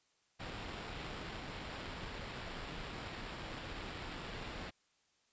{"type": "noise with sample-and-hold", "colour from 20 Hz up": "pink", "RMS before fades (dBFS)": -45, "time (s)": [0.39, 4.71], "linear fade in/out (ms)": 20, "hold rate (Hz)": 6300, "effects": ["white hiss -75 dBFS RMS until 5.32 s", "resampled to 16000 Hz"]}